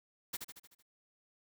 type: noise with echo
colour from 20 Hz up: white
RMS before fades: -38 dBFS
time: 0.33-0.37 s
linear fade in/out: 10 ms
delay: 76 ms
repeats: 6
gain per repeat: -5 dB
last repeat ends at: 0.826 s
effects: none